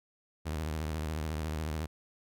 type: tone with vibrato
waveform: sawtooth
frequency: 77.78 Hz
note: D#2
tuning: in tune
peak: -29 dBFS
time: 0.45-1.87 s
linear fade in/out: 20 ms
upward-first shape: sine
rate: 14 Hz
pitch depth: 100 cents each way
effects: none